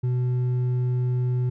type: tone with hard clipping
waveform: sine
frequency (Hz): 124.7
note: B2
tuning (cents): +17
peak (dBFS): -22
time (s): 0.03-1.5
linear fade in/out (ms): 10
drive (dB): 4
effects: none